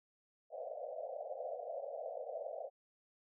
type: band-pass noise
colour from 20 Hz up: white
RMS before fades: -44 dBFS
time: 0.5-2.7 s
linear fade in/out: 50 ms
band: 490 to 720 Hz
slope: 96 dB/octave
effects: none